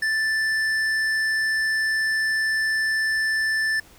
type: tone with tanh clipping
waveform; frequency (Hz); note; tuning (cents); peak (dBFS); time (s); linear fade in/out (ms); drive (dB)
triangle; 1762; A6; +2; -22; 0.02-3.8; 5; 15
effects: pink hiss -51 dBFS RMS until 3.98 s